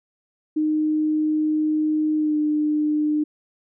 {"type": "tone with pitch glide", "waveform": "sine", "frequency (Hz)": [307.8, 301.8], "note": ["D#4", "D4"], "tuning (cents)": [-19, 47], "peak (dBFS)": -18, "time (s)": [0.56, 3.24], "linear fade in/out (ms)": 10, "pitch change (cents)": -34, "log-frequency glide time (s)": [2.16, 2.37], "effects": []}